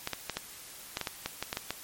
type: clicks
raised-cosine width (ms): 0.2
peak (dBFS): -14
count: 12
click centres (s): 0.074 / 0.133 / 0.297 / 0.37 / 0.971 / 1.013 / 1.072 / 1.26 / 1.426 / 1.529 / 1.571 / 1.706
effects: white hiss -47 dBFS RMS until 1.83 s + MP3 64 kbps